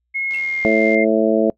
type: tone with pitch glide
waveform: sine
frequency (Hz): 2165 to 2105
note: C#7 to C7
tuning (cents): -41 to +10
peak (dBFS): -19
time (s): 0.14-1.05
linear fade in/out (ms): 20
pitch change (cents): -49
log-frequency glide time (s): 0.26-0.74
type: click train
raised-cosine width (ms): 0.2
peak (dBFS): -23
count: 51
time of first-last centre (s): 0.31-0.945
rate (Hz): 78.7
type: tone with exponential decay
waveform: triangle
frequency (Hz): 2711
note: E7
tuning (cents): +48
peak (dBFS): -27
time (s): 0.34-0.47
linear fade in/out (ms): 1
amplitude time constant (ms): 27
type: harmonic tone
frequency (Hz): 110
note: A2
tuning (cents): 0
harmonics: 2 / 3 / 4 / 5 / 6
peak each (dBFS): -19 / -19 / -19 / -19 / -19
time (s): 0.65-1.5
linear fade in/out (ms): 0
effects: noise-tail reverb RT60 0.1 s tail -24 dB re dry + added 60 Hz sine -70 dBFS peak until 1.57 s